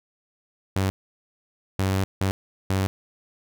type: tone bursts at uneven times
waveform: sawtooth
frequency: 95.8 Hz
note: G2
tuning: 39 cents flat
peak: -17 dBFS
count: 4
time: 0.76-0.9 / 1.79-2.04 / 2.21-2.31 / 2.7-2.87 s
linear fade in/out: 0 ms
effects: none